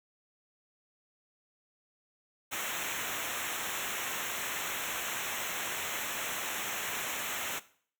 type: noise with comb filter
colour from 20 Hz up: pink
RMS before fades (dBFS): -36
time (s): 2.51-7.6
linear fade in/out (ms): 20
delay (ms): 0.21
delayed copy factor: -1
effects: noise-tail reverb RT60 0.5 s tail -17 dB re dry